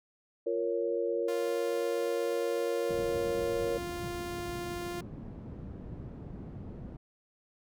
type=chord; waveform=sine; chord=Bb minor; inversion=second; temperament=equal; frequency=349.2 / 466.2 / 554.4 Hz; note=F4 / Bb4 / Db5; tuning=0 / 0 / 0 cents; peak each=-34 / -31 / -34 dBFS; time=0.46-3.78 s; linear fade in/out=10 ms
type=tone; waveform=sawtooth; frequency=349.2 Hz; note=F4; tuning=in tune; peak=-32 dBFS; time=1.28-5.01 s; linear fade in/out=5 ms
type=low-pass noise; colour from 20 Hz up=white; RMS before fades=-43 dBFS; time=2.89-6.97 s; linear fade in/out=10 ms; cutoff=210 Hz; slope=12 dB/octave
effects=none